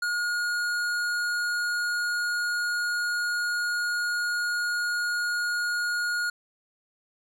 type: tone with hard clipping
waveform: triangle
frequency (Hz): 1435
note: F6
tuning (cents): +47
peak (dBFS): -27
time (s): 0.02-6.3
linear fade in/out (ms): 5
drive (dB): 16
effects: none